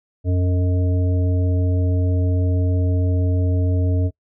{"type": "harmonic tone with a mistuned harmonic", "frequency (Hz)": 89.7, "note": "F2", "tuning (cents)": 47, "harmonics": [1, 3, 5, 7], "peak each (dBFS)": [-16, -26, -30, -33], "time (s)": [0.24, 4.11], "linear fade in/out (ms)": 50, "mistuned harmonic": 3, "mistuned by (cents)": 39, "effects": ["noise-tail reverb RT60 0.1 s tail -22 dB re dry"]}